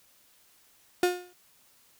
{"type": "tone with exponential decay", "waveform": "35% pulse", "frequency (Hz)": 357.9, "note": "F4", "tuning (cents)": 42, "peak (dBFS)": -17, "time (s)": [1.03, 1.33], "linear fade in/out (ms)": 2, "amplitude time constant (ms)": 64, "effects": ["white hiss -62 dBFS RMS until 1.99 s"]}